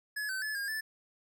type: tone with pitch steps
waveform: square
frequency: 1701 / 1534 / 1723 / 1621 / 1751 Hz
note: G#6 / G6 / A6 / G#6 / A6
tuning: +41 / -38 / -37 / -42 / -9 cents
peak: -34 dBFS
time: 0.16-0.81 s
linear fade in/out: 10 ms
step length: 130 ms
effects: none